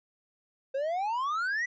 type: exponential sweep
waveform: triangle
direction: up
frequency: 523.3 to 2000 Hz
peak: -26 dBFS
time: 0.74-1.66 s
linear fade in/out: 10 ms
effects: resampled to 16000 Hz